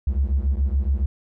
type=beating tone pair; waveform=triangle; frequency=65.41 / 72.51 Hz; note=C2 / D2; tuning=0 / -22 cents; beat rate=7.1 Hz; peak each=-17 / -19 dBFS; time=0.07-1.06 s; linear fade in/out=5 ms; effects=tanh soft clip ceiling -14 dBFS